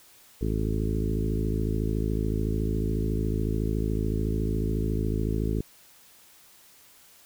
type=harmonic tone with a mistuned harmonic; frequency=53.9 Hz; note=A1; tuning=35 cents flat; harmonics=1 / 2 / 3 / 4 / 5 / 6 / 7 / 8; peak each=-28 / -31 / -33 / -34 / -35 / -36 / -36 / -37 dBFS; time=0.41-5.61 s; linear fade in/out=5 ms; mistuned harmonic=1; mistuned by=+19 cents; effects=white hiss -55 dBFS RMS until 7.25 s